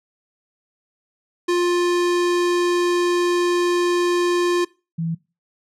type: tone pair in turn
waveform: square / sine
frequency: 351.6 / 164.98 Hz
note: F4 / E3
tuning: +12 / +2 cents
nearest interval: octave + minor second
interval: 1310 cents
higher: first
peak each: -17 / -21 dBFS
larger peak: first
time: 1.48-4.65 / 4.98-5.15 s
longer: first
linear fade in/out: 10 ms
effects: noise-tail reverb RT60 0.3 s tail -22 dB re dry + low-pass 8000 Hz 12 dB/octave